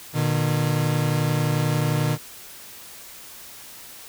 40% pulse tone pair together, 120.4 / 151.69 Hz, B2 / D#3, -44 / -44 cents, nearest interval major third, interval 400 cents, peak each -23 / -21 dBFS, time 0.13-2.18 s, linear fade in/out 50 ms, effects white hiss -42 dBFS RMS until 4.08 s

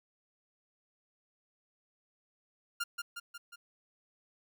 sawtooth tone with echo, 1400 Hz, F6, 4 cents sharp, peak -28 dBFS, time 2.8-2.84 s, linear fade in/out 10 ms, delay 180 ms, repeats 4, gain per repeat -4 dB, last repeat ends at 3.56 s, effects none

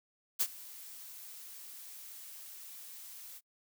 blue noise with ADSR envelope, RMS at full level -28 dBFS, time 0.39-3.41 s, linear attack 22 ms, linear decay 55 ms, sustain -21 dB, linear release 45 ms, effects noise-tail reverb RT60 0.1 s tail -25 dB re dry

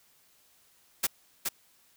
white noise with echo, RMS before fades -26 dBFS, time 1.03-1.07 s, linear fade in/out 10 ms, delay 420 ms, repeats 1, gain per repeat -4 dB, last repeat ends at 1.49 s, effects white hiss -64 dBFS RMS until 1.96 s

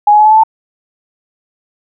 sine tone with pitch steps, 830.6 / 840.7 / 851 / 861.4 / 871.9 / 882.5 Hz, G#5 / G#5 / G#5 / A5 / A5 / A5, 0 / +21 / +42 / -37 / -16 / +5 cents, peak -3 dBFS, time 0.07-0.436 s, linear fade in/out 5 ms, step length 61 ms, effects none

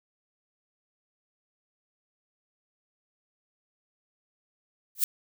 violet noise with exponential growth, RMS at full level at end -18 dBFS, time 4.95-5.04 s, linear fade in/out 2 ms, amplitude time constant 18 ms, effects none

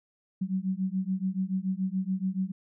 sine beating tone pair, 185.3 / 192.3 Hz, F#3 / G3, +3 / -33 cents, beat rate 7 Hz, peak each -30 dBFS, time 0.41-2.52 s, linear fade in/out 10 ms, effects none

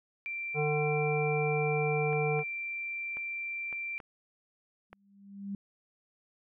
sine tone, 2355 Hz, D7, 4 cents sharp, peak -34 dBFS, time 0.26-3.98 s, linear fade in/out 0 ms
harmonic tone, 150 Hz, D3, 37 cents sharp, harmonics 1 / 3 / 5 / 7 / 9, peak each -31 / -30 / -35 / -45 / -47 dBFS, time 0.54-2.44 s, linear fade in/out 50 ms
clicks, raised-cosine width 0.5 ms, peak -31 dBFS, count 6, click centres 2.13 / 2.392 / 3.17 / 3.727 / 4.002 / 4.93 s
sine tone with exponential growth, 198.9 Hz, G3, 25 cents sharp, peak -32 dBFS, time 4.9-5.55 s, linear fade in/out 2 ms, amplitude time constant 140 ms
effects none

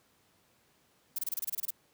violet noise bursts, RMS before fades -33 dBFS, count 11, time 1.16-1.706 s, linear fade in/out 5 ms, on 26 ms, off 26 ms, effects pink hiss -68 dBFS RMS until 1.93 s + high-pass 100 Hz 12 dB/octave

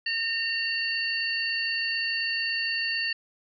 sine tone cluster, 1828 / 2759 / 4512 Hz, A#6 / F7 / C#8, -34 / -22 / +30 cents, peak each -30 dBFS, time 0.06-3.13 s, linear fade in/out 5 ms, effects none

